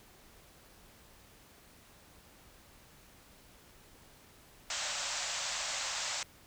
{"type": "band-pass noise", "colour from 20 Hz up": "white", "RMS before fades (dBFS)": -37, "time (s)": [4.7, 6.23], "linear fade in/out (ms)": 2, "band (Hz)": [530, 7900], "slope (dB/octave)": 96, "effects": ["pink hiss -59 dBFS RMS until 6.46 s"]}